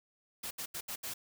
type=noise bursts at uneven times; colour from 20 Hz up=white; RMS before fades=-40 dBFS; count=5; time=0.43-0.51 / 0.58-0.66 / 0.74-0.81 / 0.88-0.96 / 1.03-1.14 s; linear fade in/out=10 ms; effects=none